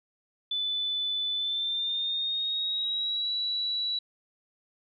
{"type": "tone with pitch glide", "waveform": "sine", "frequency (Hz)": [3498, 3926], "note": ["A7", "B7"], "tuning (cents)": [-11, -11], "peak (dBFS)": -27, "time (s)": [0.51, 3.99], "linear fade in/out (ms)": 5, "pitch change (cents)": 200, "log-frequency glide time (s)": [1.34, 3.32], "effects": []}